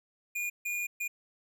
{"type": "tone bursts at uneven times", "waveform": "square", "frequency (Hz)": 2431, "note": "D#7", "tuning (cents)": -41, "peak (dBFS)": -32, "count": 3, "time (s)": [[0.35, 0.5], [0.65, 0.87], [1, 1.08]], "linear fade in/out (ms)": 10, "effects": []}